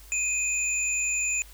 sine tone pair together, 2500 / 7071 Hz, D#7 / A8, +8 / +8 cents, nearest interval octave + tritone, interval 1800 cents, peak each -27 dBFS, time 0.12-1.42 s, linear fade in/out 0 ms, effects added 50 Hz sine -47 dBFS peak until 1.53 s + white hiss -52 dBFS RMS until 1.53 s

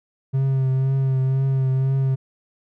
triangle tone with vibrato, 133.2 Hz, C3, 31 cents sharp, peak -15 dBFS, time 0.33-2.16 s, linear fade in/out 20 ms, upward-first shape triangle, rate 2 Hz, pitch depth 31 cents each way, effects none

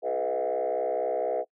sine tone with frequency modulation, 564 Hz, C#5, 30 cents sharp, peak -24 dBFS, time 0.02-1.45 s, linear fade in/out 50 ms, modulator 64.1 Hz, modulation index 2.4, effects noise-tail reverb RT60 0.1 s tail -25 dB re dry + tanh soft clip ceiling -21 dBFS

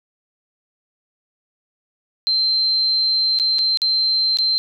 sine tone with dropouts, 4122 Hz, C8, 27 cents flat, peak -15 dBFS, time 2.27-4.58 s, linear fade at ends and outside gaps 0 ms, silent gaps 3.388-3.398 / 3.585-3.59 / 3.773-3.818 / 4.371-4.387 s, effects none

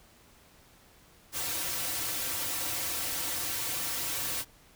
white noise with comb filter, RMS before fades -33 dBFS, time 1.32-4.45 s, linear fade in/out 50 ms, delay 4.8 ms, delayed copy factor -0.9, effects pink hiss -59 dBFS RMS until 4.75 s

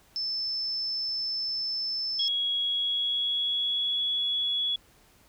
sine tone, 5274 Hz, E8, in tune, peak -28 dBFS, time 0.16-2.28 s, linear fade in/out 0 ms
sine tone with pitch glide, 3322 to 3376 Hz, G#7 to G#7, 0 to +28 cents, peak -25 dBFS, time 2.19-4.76 s, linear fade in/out 5 ms, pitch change +28 cents, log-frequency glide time 2.54-4.1 s
effects pink hiss -60 dBFS RMS until 5.28 s

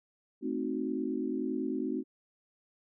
sine chord, A diminished seventh, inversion none, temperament equal, 220 / 261.6 / 311.1 / 370 Hz, A3 / C4 / Eb4 / Gb4, 0 / 0 / 0 / 0 cents, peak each -38 / -34 / -36 / -37 dBFS, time 0.41-2.04 s, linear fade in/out 50 ms, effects none

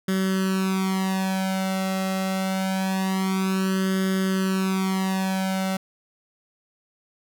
sawtooth tone with flanger, 190 Hz, F#3, 46 cents sharp, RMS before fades -24 dBFS, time 0.08-5.77 s, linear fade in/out 5 ms, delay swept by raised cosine 0.6 to 1.51 ms, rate 0.25 Hz, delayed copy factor +0.95, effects none

